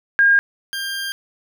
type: tone pair in turn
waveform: sine / 20% pulse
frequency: 1618 / 1596.6 Hz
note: G#6 / G6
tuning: -46 / +31 cents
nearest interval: unison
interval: 23 cents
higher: first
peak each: -10 / -19 dBFS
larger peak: first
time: 0.19-0.39 / 0.73-1.12 s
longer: second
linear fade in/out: 0 ms
effects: none